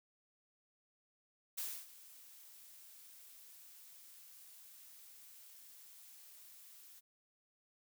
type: noise with ADSR envelope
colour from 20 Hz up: blue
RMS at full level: -40 dBFS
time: 1.57-7.01 s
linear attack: 14 ms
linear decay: 270 ms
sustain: -18 dB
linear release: 27 ms
effects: none